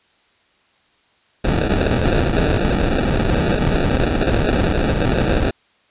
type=noise with sample-and-hold; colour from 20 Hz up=pink; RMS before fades=-17 dBFS; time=1.44-5.51 s; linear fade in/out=10 ms; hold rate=1050 Hz; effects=white hiss -58 dBFS RMS until 5.9 s + resampled to 8000 Hz